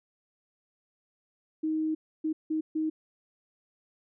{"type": "tone bursts at uneven times", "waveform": "sine", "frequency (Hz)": 313.8, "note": "D#4", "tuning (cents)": 15, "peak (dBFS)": -26, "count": 4, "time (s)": [[1.63, 1.95], [2.24, 2.33], [2.5, 2.61], [2.75, 2.9]], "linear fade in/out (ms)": 10, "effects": []}